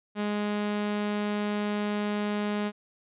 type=tone; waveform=sawtooth; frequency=207.7 Hz; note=G#3; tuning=in tune; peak=-23 dBFS; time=0.15-2.72 s; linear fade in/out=50 ms; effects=resampled to 8000 Hz